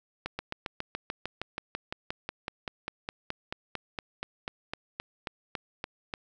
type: slowing click train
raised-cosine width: 0.3 ms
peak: -17 dBFS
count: 30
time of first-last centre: 0.26-6.138 s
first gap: 130 ms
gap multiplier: 1.03
effects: none